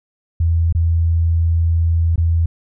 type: tone with dropouts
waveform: sine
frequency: 83.1 Hz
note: E2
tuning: 15 cents sharp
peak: -12 dBFS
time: 0.4-2.46 s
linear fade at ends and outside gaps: 5 ms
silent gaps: 0.726-0.749 / 2.159-2.178 s
effects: none